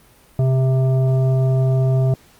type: tone with frequency modulation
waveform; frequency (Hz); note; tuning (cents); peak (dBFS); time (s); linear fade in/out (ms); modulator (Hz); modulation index
sine; 130.2; C3; -8; -13; 0.39-2.14; 2; 527; 0.45
effects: pink hiss -51 dBFS RMS until 2.39 s + Opus 32 kbps